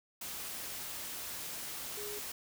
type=tone in noise; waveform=sine; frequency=415.3 Hz; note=G#4; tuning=in tune; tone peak=-43 dBFS; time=1.97-2.19 s; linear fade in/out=5 ms; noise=white; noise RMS=-42 dBFS; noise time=0.21-2.32 s; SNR=-4 dB; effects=none